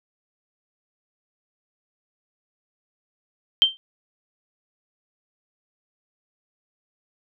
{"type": "tone with exponential decay", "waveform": "sine", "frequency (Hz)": 3136, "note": "G7", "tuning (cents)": 0, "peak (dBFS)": -8, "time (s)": [3.62, 3.77], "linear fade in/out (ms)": 0, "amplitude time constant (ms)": 31, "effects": []}